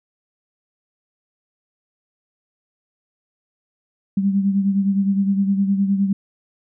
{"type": "beating tone pair", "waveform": "sine", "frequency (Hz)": [195.9, 205.6], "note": ["G3", "G#3"], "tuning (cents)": [-1, -17], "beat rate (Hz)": 9.7, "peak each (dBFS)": [-16, -24], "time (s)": [4.17, 6.13], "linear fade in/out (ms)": 5, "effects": []}